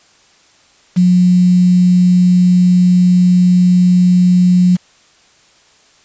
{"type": "tone with quantisation", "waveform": "sine", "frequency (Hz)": 180, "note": "F#3", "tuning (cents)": -47, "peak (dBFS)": -6, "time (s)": [0.96, 4.77], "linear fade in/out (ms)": 20, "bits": 5, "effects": ["white hiss -49 dBFS RMS until 6.04 s", "resampled to 16000 Hz"]}